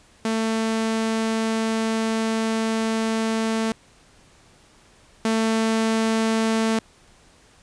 sawtooth tone pair in turn, 223 / 223 Hz, A3 / A3, +23 / +23 cents, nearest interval unison, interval 0 cents, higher neither, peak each -17 / -15 dBFS, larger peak second, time 0.25-3.72 / 5.25-6.79 s, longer first, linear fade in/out 2 ms, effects pink hiss -54 dBFS RMS until 7.62 s + resampled to 22050 Hz

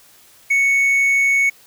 triangle tone, 2217 Hz, C#7, in tune, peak -11 dBFS, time 0.5-1.5 s, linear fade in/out 10 ms, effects white hiss -49 dBFS RMS until 1.66 s

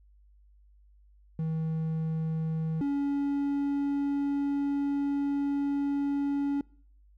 triangle tone pair in turn, 160 / 282.4 Hz, D#3 / C#4, +49 / +32 cents, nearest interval minor seventh, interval 983 cents, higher second, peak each -26 / -24 dBFS, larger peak second, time 1.39-2.81 / 2.81-6.61 s, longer second, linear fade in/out 2 ms, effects noise-tail reverb RT60 0.6 s tail -25 dB re dry + added 50 Hz sine -56 dBFS peak until 7.17 s

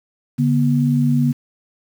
sine tone pair together, 143.7 / 241.7 Hz, D3 / B3, -37 / -37 cents, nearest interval major sixth, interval 900 cents, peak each -16 dBFS, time 0.38-1.33 s, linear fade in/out 20 ms, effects 7-bit

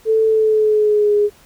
sine tone with pitch glide, 441.5 to 414.3 Hz, A4 to G#4, +6 to -4 cents, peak -11 dBFS, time 0.05-1.3 s, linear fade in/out 50 ms, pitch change -110 cents, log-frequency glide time 0.26-1.14 s, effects pink hiss -49 dBFS RMS until 1.45 s

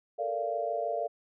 sine chord, Bb major seventh, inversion third, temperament equal with one note detuned, 440 / 466.2 / 587.3 / 687.6 Hz, A4 / Bb4 / D5 / F5, 0 / 0 / 0 / -27 cents, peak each -38 / -37 / -34 / -32 dBFS, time 0.18-1.08 s, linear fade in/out 20 ms, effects none

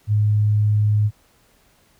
sine tone, 105.3 Hz, G#2, 24 cents sharp, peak -14 dBFS, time 0.07-1.11 s, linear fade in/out 50 ms, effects pink hiss -58 dBFS RMS until 1.99 s

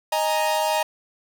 45% pulse chord, D# suspended fourth, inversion none, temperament equal, 622.3 / 830.6 / 932.3 Hz, D#5 / G#5 / A#5, 0 / 0 / 0 cents, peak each -24 / -26 / -24 dBFS, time 0.12-0.83 s, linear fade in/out 5 ms, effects none

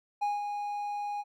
triangle tone with ADSR envelope, 823 Hz, G#5, 16 cents flat, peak -24 dBFS, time 0.21-1.24 s, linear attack 17 ms, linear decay 180 ms, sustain -6 dB, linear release 40 ms, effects none

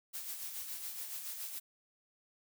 blue noise with tremolo, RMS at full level -41 dBFS, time 0.13-1.6 s, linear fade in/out 20 ms, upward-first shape sine, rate 7.1 Hz, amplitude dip 45%, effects none

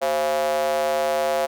square tone with high-pass filter, 75.8 Hz, D#2, 45 cents flat, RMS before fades -22 dBFS, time 0.01-1.47 s, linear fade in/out 20 ms, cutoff 600 Hz, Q 10, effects none

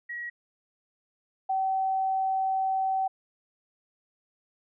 sine tone pair in turn, 1910 / 765.5 Hz, A#6 / G5, +42 / -41 cents, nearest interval octave + major third, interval 1583 cents, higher first, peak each -33 / -24 dBFS, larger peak second, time 0.09-0.3 / 1.49-3.08 s, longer second, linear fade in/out 10 ms, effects none

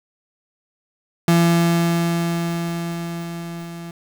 35% pulse tone with level ramp, 169.3 Hz, E3, 46 cents sharp, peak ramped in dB -10 to -30 dBFS, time 1.28-3.91 s, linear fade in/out 2 ms, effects 8-bit

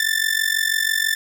sawtooth tone with amplitude modulation, 1772 Hz, A6, 12 cents sharp, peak -11 dBFS, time 0-1.15 s, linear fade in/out 2 ms, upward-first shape sine, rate 46.1 Hz, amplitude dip 85%, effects none

